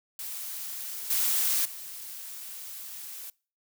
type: noise with level steps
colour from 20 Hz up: blue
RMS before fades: -37 / -26 / -41 dBFS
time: 0.19-3.3 s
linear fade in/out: 2 ms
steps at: 1.1 / 1.65 s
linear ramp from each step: 5 ms
effects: noise-tail reverb RT60 0.4 s tail -25 dB re dry